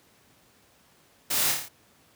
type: noise with echo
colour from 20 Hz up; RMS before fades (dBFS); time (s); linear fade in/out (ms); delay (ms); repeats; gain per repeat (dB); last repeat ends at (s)
white; -27; 1.3-1.52; 10; 28; 6; -3; 1.688
effects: pink hiss -60 dBFS RMS until 2.15 s + high-pass 100 Hz 12 dB/octave